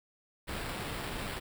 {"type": "noise with sample-and-hold", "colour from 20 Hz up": "pink", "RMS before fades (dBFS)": -38, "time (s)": [0.47, 1.4], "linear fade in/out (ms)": 20, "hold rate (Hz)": 6300, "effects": []}